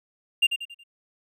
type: tone with echo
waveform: triangle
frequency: 2794 Hz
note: F7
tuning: in tune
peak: -14 dBFS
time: 0.42-0.47 s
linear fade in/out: 10 ms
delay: 92 ms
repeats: 4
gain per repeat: -8 dB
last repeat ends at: 0.838 s
effects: none